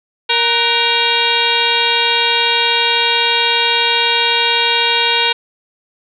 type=harmonic tone with a mistuned harmonic; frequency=468.1 Hz; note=A#4; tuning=7 cents sharp; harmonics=1 / 2 / 3 / 4 / 5 / 6 / 7 / 8 / 9; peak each=-23 / -19 / -22 / -25 / -19 / -19 / -20 / -19 / -25 dBFS; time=0.29-5.33 s; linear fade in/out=10 ms; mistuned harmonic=3; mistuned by=+110 cents; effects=none